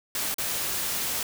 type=noise with dropouts; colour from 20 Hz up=white; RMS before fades=-29 dBFS; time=0.15-1.23 s; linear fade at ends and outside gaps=2 ms; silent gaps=0.343-0.383 s; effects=none